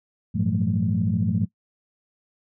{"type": "tone cluster", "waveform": "sine", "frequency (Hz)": [98.9, 112.7, 170.3, 184.9, 217.6], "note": ["G2", "A2", "F3", "F#3", "A3"], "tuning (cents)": [16, 42, -43, -1, -19], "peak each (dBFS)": -26, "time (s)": [0.34, 1.46], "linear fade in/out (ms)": 20, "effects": ["noise-tail reverb RT60 0.1 s tail -21 dB re dry", "tanh soft clip ceiling -10 dBFS"]}